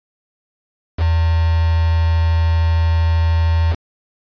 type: tone with quantisation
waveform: sine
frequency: 82.41 Hz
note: E2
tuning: in tune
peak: -12 dBFS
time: 0.97-3.76 s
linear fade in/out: 50 ms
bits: 4
effects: resampled to 11025 Hz